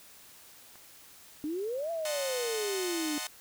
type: click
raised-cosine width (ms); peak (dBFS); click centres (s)
0.5; -38; 0.756
type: exponential two-way sweep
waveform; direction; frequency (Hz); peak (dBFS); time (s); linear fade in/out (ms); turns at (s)
sine; up then down; 290 to 680 to 290; -31; 1.44-3.18; 0; 1.91
type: chord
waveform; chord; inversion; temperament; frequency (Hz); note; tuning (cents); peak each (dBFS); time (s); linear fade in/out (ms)
5% pulse; D# diminished seventh; none; equal; 622.3 / 740 / 880 / 1046.5; D#5 / F#5 / A5 / C6; 0 / 0 / 0 / 0; -30 / -28 / -29 / -28; 2.05-3.27; 2
effects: white hiss -54 dBFS RMS until 3.4 s